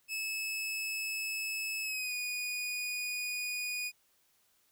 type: tone with pitch glide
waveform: sawtooth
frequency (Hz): 2600 to 2465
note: E7 to D#7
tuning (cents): -24 to -17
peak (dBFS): -31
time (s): 0.08-3.92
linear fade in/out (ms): 50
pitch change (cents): -93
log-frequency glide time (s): 1.82-2.14
effects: white hiss -71 dBFS RMS until 4.71 s